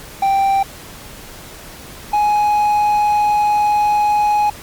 triangle tone pair in turn, 784 / 835.5 Hz, G5 / G#5, 0 / +10 cents, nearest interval minor second, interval 110 cents, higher second, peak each -10 dBFS, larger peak neither, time 0.22-0.63 / 2.13-4.5 s, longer second, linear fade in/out 5 ms, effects pink hiss -36 dBFS RMS until 4.62 s + Opus 48 kbps

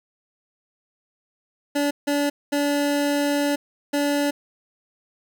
25% pulse tone bursts at uneven times, 288 Hz, D4, 34 cents flat, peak -16 dBFS, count 4, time 1.75-1.91 / 2.07-2.3 / 2.52-3.56 / 3.93-4.31 s, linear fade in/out 10 ms, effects none

